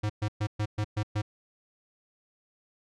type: tone bursts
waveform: square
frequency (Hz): 105.6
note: G#2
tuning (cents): +29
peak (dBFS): -27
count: 7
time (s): 0.03-1.219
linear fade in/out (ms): 10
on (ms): 67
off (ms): 120
effects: low-pass 6000 Hz 12 dB/octave